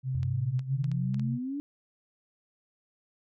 sine tone with pitch glide, 130.6 to 131.66 Hz, C3 to C3, -3 to +11 cents, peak -28 dBFS, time 0.03-1.39 s, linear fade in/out 50 ms, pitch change +14 cents, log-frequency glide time 0.4-0.47 s
sine exponential sweep, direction up, 86.4 to 293.6 Hz, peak -31 dBFS, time 0.15-1.6 s, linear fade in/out 0 ms
clicks, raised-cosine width 0.2 ms, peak -30 dBFS, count 6, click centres 0.231 / 0.593 / 0.843 / 0.916 / 1.144 / 1.196 s
effects none

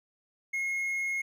triangle tone, 2159 Hz, C#7, 46 cents flat, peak -27 dBFS, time 0.53-1.22 s, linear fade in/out 10 ms, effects none

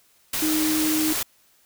sine tone in noise, 311.1 Hz, D#4, in tune, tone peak -21 dBFS, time 0.42-1.13 s, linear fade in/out 5 ms, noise white, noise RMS -26 dBFS, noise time 0.33-1.23 s, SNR +2 dB, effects white hiss -60 dBFS RMS until 1.65 s

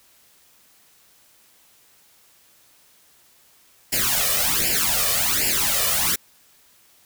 white noise with flanger, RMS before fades -21 dBFS, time 3.92-6.16 s, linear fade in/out 10 ms, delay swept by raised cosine 0.4 to 1.7 ms, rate 1.3 Hz, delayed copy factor +0.9, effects white hiss -56 dBFS RMS until 7.05 s

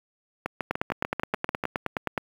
two click trains, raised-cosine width 0.5 ms, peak -12 / -10 dBFS, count 9 / 15, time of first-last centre 0.46-1.638 / 0.71-2.178 s, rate 6.79 / 9.54 Hz, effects high-pass 100 Hz 12 dB/octave + 7-bit

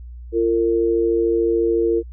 sine tone pair together, 342.7 / 456.4 Hz, F4 / A#4, -33 / -37 cents, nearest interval perfect fourth, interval 496 cents, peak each -18 dBFS, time 0.32-2.03 s, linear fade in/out 50 ms, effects added 60 Hz sine -33 dBFS peak until 2.12 s

